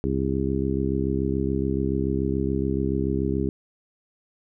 harmonic tone, 67 Hz, C2, 42 cents sharp, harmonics 1 / 2 / 3 / 4 / 5 / 6, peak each -29 / -29 / -29 / -29 / -29 / -29 dBFS, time 0.04-3.49 s, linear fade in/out 0 ms, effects none

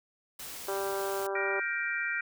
white noise, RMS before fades -42 dBFS, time 0.39-1.27 s, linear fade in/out 5 ms
harmonic tone, 196 Hz, G3, in tune, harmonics 2 / 3 / 4 / 5 / 6 / 7 / 8, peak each -33 / -37 / -39 / -41 / -43 / -44 / -45 dBFS, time 0.68-1.6 s, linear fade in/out 5 ms
sine chord, G minor seventh, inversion third, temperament just, 1411.2 / 1568 / 1881.6 / 2352 Hz, F6 / G6 / Bb6 / D7, +18 / 0 / +16 / +2 cents, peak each -35 dBFS, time 1.35-2.21 s, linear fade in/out 5 ms
effects none

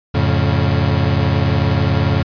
35% pulse chord, F augmented, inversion none, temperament equal with one note detuned, 87.31 / 107.49 / 138.59 Hz, F2 / A2 / C#3, 0 / -40 / 0 cents, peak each -16 dBFS, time 0.14-2.23 s, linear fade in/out 10 ms, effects resampled to 11025 Hz

